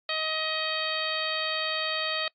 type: harmonic tone with a mistuned harmonic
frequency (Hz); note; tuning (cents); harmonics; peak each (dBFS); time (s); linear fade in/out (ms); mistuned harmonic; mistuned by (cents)
630; D#5; +21; 1 / 2 / 3 / 4 / 5 / 6 / 7; -35 / -35 / -35 / -35 / -35 / -35 / -35; 0.09-2.28; 2; 7; +15
effects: noise-tail reverb RT60 0.1 s tail -24 dB re dry + AAC 64 kbps